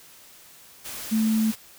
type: tone in noise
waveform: sine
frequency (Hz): 220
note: A3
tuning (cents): 0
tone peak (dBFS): -19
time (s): 1.11-1.52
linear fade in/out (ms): 20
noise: white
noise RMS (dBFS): -36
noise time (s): 0.84-1.56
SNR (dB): +14
effects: white hiss -50 dBFS RMS until 1.78 s